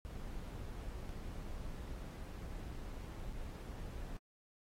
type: noise with dropouts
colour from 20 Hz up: brown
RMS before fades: -45 dBFS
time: 0.05-4.17 s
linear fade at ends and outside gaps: 0 ms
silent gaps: 1.088-1.092 / 3.326-3.333 s
effects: AAC 48 kbps